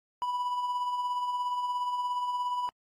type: tone with tremolo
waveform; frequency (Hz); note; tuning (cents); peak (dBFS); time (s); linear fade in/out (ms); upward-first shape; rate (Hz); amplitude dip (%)
triangle; 986; B5; -3; -25; 0.22-2.69; 0; sine; 17; 40
effects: AAC 48 kbps